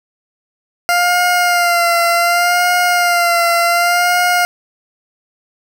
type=tone with vibrato; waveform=20% pulse; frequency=698.5 Hz; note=F5; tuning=in tune; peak=-6 dBFS; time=0.89-4.45 s; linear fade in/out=0 ms; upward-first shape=sine; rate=0.67 Hz; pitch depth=38 cents each way; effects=8-bit